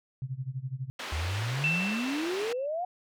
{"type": "tone with tremolo", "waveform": "sine", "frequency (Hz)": 130.81, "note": "C3", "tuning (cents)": 0, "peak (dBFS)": -29, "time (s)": [0.22, 0.9], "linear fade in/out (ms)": 0, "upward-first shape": "sine", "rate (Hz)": 12, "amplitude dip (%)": 90}
{"type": "band-pass noise", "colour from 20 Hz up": "white", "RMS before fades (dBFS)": -38, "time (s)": [0.99, 2.53], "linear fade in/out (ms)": 5, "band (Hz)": [280, 3000], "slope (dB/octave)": 12}
{"type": "exponential sweep", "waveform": "sine", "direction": "up", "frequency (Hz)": [73.42, 739], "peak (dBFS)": -29, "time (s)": [1.12, 2.85], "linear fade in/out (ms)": 5}
{"type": "tone with exponential decay", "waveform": "sine", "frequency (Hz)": 2673, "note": "E7", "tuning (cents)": 23, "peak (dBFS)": -23, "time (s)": [1.64, 2.66], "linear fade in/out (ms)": 1, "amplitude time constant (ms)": 220}
{"effects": []}